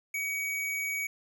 square tone, 2260 Hz, C#7, 33 cents sharp, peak -31 dBFS, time 0.14-1.07 s, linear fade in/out 5 ms, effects none

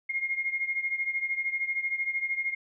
sine beating tone pair, 2136 / 2149 Hz, C7 / C7, +35 / +46 cents, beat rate 13 Hz, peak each -29 / -33 dBFS, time 0.09-2.55 s, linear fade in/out 10 ms, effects none

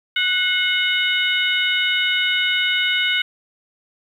harmonic tone with a mistuned harmonic, 740 Hz, F#5, in tune, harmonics 2 / 3 / 4 / 5, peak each -23 / -21 / -21 / -25 dBFS, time 0.16-3.22 s, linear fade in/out 5 ms, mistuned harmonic 3, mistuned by -47 cents, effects 8-bit

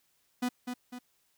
45% pulse tone with echo, 247.7 Hz, B3, 5 cents sharp, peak -28 dBFS, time 0.42-0.49 s, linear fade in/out 10 ms, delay 250 ms, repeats 2, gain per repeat -6 dB, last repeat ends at 0.99 s, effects white hiss -72 dBFS RMS until 1.37 s

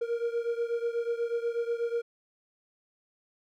triangle beating tone pair, 466.2 / 474.4 Hz, A#4 / A#4, 0 / +30 cents, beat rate 8.2 Hz, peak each -28 / -31 dBFS, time 0.01-2.02 s, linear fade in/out 10 ms, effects none

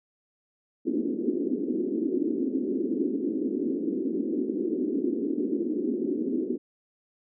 pink band-pass noise, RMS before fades -28 dBFS, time 0.85-6.58 s, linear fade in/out 20 ms, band 240 to 390 Hz, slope 48 dB/octave, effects none

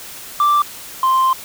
sine tone pair in turn, 1174.7 / 1046.5 Hz, D6 / C6, 0 / 0 cents, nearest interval major second, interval 200 cents, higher first, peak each -8 / -9 dBFS, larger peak first, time 0.4-0.62 / 1.03-1.33 s, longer second, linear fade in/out 2 ms, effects tanh soft clip ceiling -10 dBFS + white hiss -34 dBFS RMS until 1.44 s

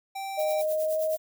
square tone, 780 Hz, G5, 9 cents flat, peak -33 dBFS, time 0.15-0.62 s, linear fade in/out 10 ms
sine tone with pitch glide, 618 to 629.2 Hz, D#5 to D#5, -12 to +19 cents, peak -24 dBFS, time 0.37-1.17 s, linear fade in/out 20 ms, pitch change +31 cents, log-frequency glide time 0.6-1.02 s
violet noise with tremolo, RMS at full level -37 dBFS, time 0.38-1.18 s, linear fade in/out 20 ms, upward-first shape triangle, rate 9.6 Hz, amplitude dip 85%
effects none

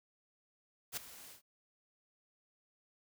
white noise with ADSR envelope, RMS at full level -37 dBFS, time 0.92-1.42 s, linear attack 49 ms, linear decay 9 ms, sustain -16 dB, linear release 120 ms, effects none

